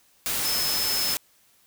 sine tone in noise, 5200 Hz, E8, 24 cents flat, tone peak -26 dBFS, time 0.45-1.14 s, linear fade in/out 0 ms, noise white, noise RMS -27 dBFS, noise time 0.26-1.17 s, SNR -2 dB, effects white hiss -61 dBFS RMS until 1.66 s

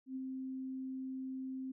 sine tone with ADSR envelope, 262.1 Hz, C4, 3 cents sharp, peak -37 dBFS, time 0.06-1.72 s, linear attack 98 ms, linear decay 25 ms, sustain -2 dB, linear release 9 ms, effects none

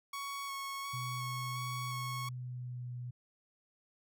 sawtooth tone with vibrato, 1108.7 Hz, C#6, in tune, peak -35 dBFS, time 0.13-2.29 s, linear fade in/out 5 ms, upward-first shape square, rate 1.4 Hz, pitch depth 12 cents each way
sine tone with pitch glide, 125.7 to 122.97 Hz, B2 to B2, +31 to -7 cents, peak -39 dBFS, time 0.93-3.11 s, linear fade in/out 10 ms, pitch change -38 cents, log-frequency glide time 2.26-2.91 s
effects none

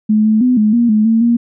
sine tone with pitch steps, 214.3 / 217.1 / 250.9 / 212.9 / 236.8 / 214.1 / 225.3 / 235.7 Hz, A3 / A3 / B3 / G#3 / A#3 / A3 / A3 / A#3, -45 / -23 / +28 / +43 / +27 / -47 / +41 / +19 cents, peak -8 dBFS, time 0.09-1.37 s, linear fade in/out 10 ms, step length 160 ms, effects none

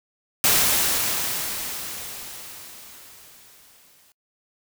white noise with exponential decay, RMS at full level -17 dBFS, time 0.44-4.12 s, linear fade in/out 1 ms, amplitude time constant 800 ms, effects noise-tail reverb RT60 0.1 s tail -26 dB re dry

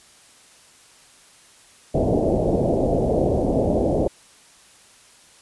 white low-pass noise, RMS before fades -20 dBFS, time 1.94-4.08 s, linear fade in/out 10 ms, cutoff 670 Hz, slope 48 dB/octave, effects white hiss -51 dBFS RMS until 5.41 s + resampled to 24000 Hz

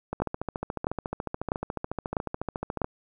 two click trains, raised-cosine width 1 ms, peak -16 / -11 dBFS, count 39 / 5, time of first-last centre 0.13-2.844 / 0.22-2.817 s, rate 14 / 1.54 Hz, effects none

